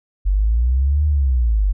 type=linear two-way sweep; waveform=sine; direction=up then down; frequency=45.6 to 76.2 to 45.6 Hz; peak=-13 dBFS; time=0.25-1.73 s; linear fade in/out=20 ms; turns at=1.06 s; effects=none